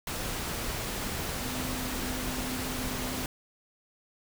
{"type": "tone in noise", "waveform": "sine", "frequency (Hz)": 253.8, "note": "B3", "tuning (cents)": 47, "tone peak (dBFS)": -37, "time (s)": [1.42, 3.25], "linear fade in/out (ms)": 2, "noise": "pink", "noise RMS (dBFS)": -34, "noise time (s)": [0.07, 3.26], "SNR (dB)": -6, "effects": []}